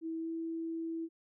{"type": "tone with pitch glide", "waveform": "sine", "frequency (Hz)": [325.3, 328.3], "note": ["E4", "E4"], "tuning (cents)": [-23, -7], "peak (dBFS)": -35, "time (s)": [0.01, 1.09], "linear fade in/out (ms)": 50, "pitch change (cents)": 16, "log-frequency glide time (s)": [0.19, 0.29], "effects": []}